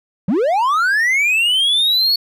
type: linear sweep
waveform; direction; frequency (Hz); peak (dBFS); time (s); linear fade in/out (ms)
triangle; up; 159.3 to 4435; -11; 0.28-2.16; 5
effects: none